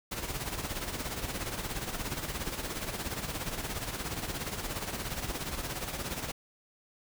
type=noise with tremolo; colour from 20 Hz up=pink; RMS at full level=-34 dBFS; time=0.11-6.32 s; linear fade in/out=10 ms; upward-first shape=sine; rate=17 Hz; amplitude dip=60%; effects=none